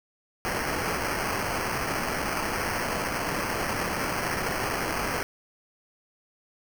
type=noise with sample-and-hold; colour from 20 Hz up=violet; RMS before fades=-29 dBFS; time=0.45-5.23 s; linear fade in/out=0 ms; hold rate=3675 Hz; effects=none